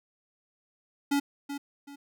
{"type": "tone with echo", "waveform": "square", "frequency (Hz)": 282.9, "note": "C#4", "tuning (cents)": 35, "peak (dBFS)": -24, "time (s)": [1.11, 1.2], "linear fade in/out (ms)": 10, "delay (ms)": 380, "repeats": 2, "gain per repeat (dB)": -10, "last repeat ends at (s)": 1.96, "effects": []}